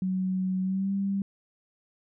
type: tone with pitch glide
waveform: sine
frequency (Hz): 186.7 to 196.89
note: F#3 to G3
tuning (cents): +16 to +8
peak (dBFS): -25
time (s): 0.02-1.22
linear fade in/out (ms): 2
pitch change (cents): +92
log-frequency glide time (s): 0.62-0.92
effects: none